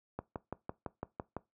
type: click train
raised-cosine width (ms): 1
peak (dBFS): -23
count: 8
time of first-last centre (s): 0.19-1.366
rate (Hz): 5.95
effects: noise-tail reverb RT60 0.2 s tail -20 dB re dry + high-pass 60 Hz 12 dB/octave